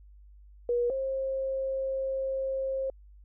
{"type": "tone pair in turn", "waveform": "sine", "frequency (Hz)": [481.5, 533.8], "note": ["B4", "C5"], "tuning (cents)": [-44, 35], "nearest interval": "major second", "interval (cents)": 179, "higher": "second", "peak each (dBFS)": [-24, -28], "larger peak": "first", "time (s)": [[0.69, 0.9], [0.9, 2.9]], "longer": "second", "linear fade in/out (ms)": 2, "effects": ["added 50 Hz sine -50 dBFS peak until 3.24 s"]}